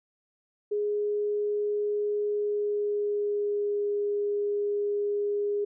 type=tone with pitch glide; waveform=sine; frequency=415.3 to 410.3 Hz; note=G#4 to G#4; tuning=0 to -21 cents; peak=-25 dBFS; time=0.71-5.65 s; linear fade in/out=10 ms; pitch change=-21 cents; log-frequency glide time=2.3-3.88 s; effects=none